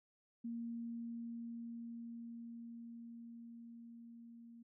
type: tone with level ramp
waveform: sine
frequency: 233.1 Hz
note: A#3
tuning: in tune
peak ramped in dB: -40 to -54 dBFS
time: 0.44-4.63 s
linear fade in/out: 10 ms
effects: none